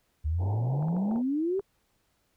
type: exponential sweep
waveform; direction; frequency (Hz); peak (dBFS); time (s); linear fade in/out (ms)
sine; up; 73 to 405.4; -25; 0.24-1.61; 20
type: band-pass noise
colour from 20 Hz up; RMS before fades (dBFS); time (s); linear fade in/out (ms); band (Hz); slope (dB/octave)
white; -40; 0.38-1.23; 50; 130 to 910; 96
type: clicks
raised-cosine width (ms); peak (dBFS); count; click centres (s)
1; -29; 6; 0.826 / 0.884 / 0.966 / 1.113 / 1.16 / 1.595
effects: pink hiss -72 dBFS RMS until 2.36 s